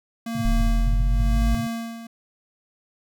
square tone with tremolo, 229.8 Hz, A#3, 25 cents flat, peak -25 dBFS, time 0.26-2.07 s, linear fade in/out 5 ms, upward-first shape sine, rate 0.97 Hz, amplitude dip 75%
pink band-pass noise, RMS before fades -31 dBFS, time 0.35-1.67 s, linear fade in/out 2 ms, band 100 to 150 Hz, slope 96 dB/octave
sine exponential sweep, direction up, 37.18 to 54 Hz, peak -17 dBFS, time 0.45-1.55 s, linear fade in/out 0 ms
effects none

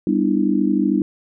sine chord, E minor seventh, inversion first, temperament just, 197.78 / 247.2 / 296.7 / 329.6 Hz, G3 / B3 / D4 / E4, +16 / +2 / +18 / 0 cents, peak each -20 / -22 / -19 / -22 dBFS, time 0.07-1.02 s, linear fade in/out 2 ms, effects none

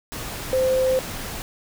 sine tone in noise, 519 Hz, C5, 14 cents flat, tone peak -17 dBFS, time 0.53-0.99 s, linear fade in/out 0 ms, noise pink, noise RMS -32 dBFS, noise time 0.12-1.42 s, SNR +12 dB, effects none

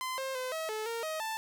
sawtooth tone with pitch steps, 1030 / 531 / 511 / 641 / 433.1 / 461.8 / 630 / 883 Hz, C6 / C5 / C5 / E5 / A4 / A#4 / D#5 / A5, -28 / +25 / -41 / -49 / -27 / -16 / +21 / +6 cents, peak -30 dBFS, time 0.01-1.37 s, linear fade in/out 0 ms, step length 170 ms, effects none

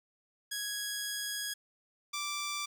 10% pulse tone pair in turn, 1661.2 / 1171.8 Hz, G#6 / D6, 0 / -4 cents, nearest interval tritone, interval 604 cents, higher first, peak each -26 dBFS, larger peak neither, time 0.51-1.54 / 2.13-2.66 s, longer first, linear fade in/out 10 ms, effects none

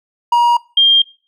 triangle / sine tone pair in turn, 952 / 3202 Hz, A#5 / G7, +36 / +36 cents, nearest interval octave + major sixth, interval 2100 cents, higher second, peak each -6 dBFS, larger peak neither, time 0.32-0.57 / 0.77-1.02 s, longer neither, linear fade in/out 5 ms, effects noise-tail reverb RT60 0.4 s tail -22 dB re dry

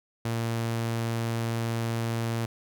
sawtooth tone, 115.2 Hz, A#2, 20 cents flat, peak -23 dBFS, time 0.25-2.46 s, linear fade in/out 5 ms, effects none

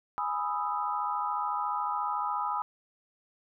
sine chord, E major seventh, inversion first, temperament equal, 830.6 / 987.8 / 1244.5 / 1318.5 Hz, G#5 / B5 / D#6 / E6, 0 / 0 / 0 / 0 cents, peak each -34 / -33 / -33 / -38 dBFS, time 0.18-2.62 s, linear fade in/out 0 ms, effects none

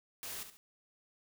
white noise with echo, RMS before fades -43 dBFS, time 0.23-0.43 s, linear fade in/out 0 ms, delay 70 ms, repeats 2, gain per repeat -9 dB, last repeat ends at 0.57 s, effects none

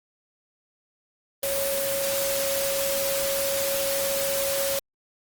sine tone in noise, 552 Hz, C#5, 7 cents flat, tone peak -26 dBFS, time 1.43-4.79 s, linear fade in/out 2 ms, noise white, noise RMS -28 dBFS, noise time 1.43-4.79 s, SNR -1 dB, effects Opus 24 kbps

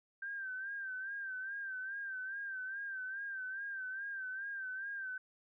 sine tone with vibrato, 1568 Hz, G6, in tune, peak -39 dBFS, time 0.22-5.18 s, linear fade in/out 5 ms, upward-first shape sine, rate 2.4 Hz, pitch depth 67 cents each way, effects none

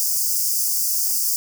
white high-pass noise, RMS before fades -21 dBFS, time 0-1.36 s, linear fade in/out 0 ms, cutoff 4800 Hz, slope 96 dB/octave, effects none

